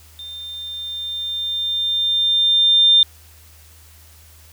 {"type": "tone with level ramp", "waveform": "sine", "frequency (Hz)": 3600, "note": "A7", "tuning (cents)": 39, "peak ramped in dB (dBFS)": [-31, -8], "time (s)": [0.19, 3.03], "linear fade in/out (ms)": 2, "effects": ["added 79 Hz sine -46 dBFS peak until 4.52 s", "white hiss -49 dBFS RMS until 4.52 s"]}